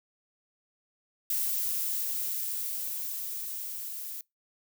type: noise with level ramp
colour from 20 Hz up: violet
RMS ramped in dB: -29 to -39 dBFS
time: 1.3-4.21 s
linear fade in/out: 2 ms
effects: noise-tail reverb RT60 0.2 s tail -25 dB re dry